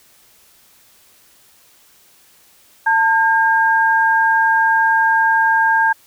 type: tone pair together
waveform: sine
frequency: 895.5 / 1610 Hz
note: A5 / G6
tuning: +30 / +46 cents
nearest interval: minor seventh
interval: 1016 cents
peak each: -14 dBFS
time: 2.86-5.93 s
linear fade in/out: 10 ms
effects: white hiss -51 dBFS RMS until 6.06 s